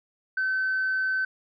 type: tone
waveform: sine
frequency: 1530 Hz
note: G6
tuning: 42 cents flat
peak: -22 dBFS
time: 0.37-1.25 s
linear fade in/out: 5 ms
effects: tanh soft clip ceiling -20 dBFS